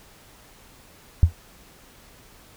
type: tone with exponential decay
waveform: sine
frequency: 83.9 Hz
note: E2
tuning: 31 cents sharp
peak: -6 dBFS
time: 1.23-1.33 s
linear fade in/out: 0 ms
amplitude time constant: 20 ms
effects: pink hiss -51 dBFS RMS until 2.56 s